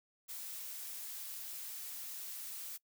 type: noise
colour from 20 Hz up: blue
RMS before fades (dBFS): -45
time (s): 0.28-2.78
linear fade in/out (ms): 20
effects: noise-tail reverb RT60 0.1 s tail -22 dB re dry